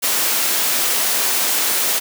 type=high-pass noise; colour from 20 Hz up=white; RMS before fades=-18 dBFS; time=0.02-2 s; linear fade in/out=20 ms; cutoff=270 Hz; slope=12 dB/octave; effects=none